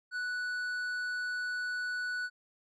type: tone with tanh clipping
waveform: sine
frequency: 1480 Hz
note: F#6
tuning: in tune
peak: -34 dBFS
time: 0.11-2.3 s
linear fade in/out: 50 ms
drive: 8 dB
effects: none